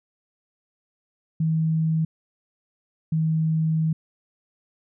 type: tone pair in turn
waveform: sine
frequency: 160 / 159.28 Hz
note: D#3 / D#3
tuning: +49 / +41 cents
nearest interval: unison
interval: 8 cents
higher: first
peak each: -19 dBFS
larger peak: neither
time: 1.4-2.05 / 3.12-3.93 s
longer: second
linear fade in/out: 5 ms
effects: none